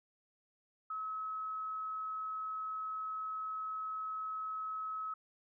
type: tone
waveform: sine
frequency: 1286 Hz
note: E6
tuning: 43 cents flat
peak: -37 dBFS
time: 0.9-5.14 s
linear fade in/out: 5 ms
effects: none